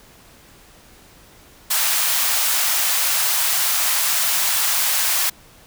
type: high-pass noise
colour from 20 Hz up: white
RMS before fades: -19 dBFS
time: 1.7-5.3 s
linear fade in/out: 10 ms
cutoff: 690 Hz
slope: 24 dB/octave
effects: pink hiss -48 dBFS RMS until 5.66 s